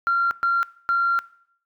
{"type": "tone bursts at uneven times", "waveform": "sine", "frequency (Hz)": 1379, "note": "F6", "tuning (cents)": -22, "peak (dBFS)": -16, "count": 3, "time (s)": [[0.07, 0.31], [0.43, 0.63], [0.89, 1.19]], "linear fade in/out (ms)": 0, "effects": ["noise-tail reverb RT60 0.6 s tail -20 dB re dry", "tanh soft clip ceiling -13 dBFS"]}